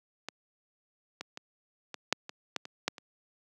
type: clicks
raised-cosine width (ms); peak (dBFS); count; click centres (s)
0.2; -19 / -20 / -23 / -21 / -6 / -23 / -13 / -24 / -10 / -27; 10; 0.286 / 1.21 / 1.374 / 1.943 / 2.126 / 2.294 / 2.563 / 2.654 / 2.88 / 2.982
effects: high-pass 200 Hz 12 dB/octave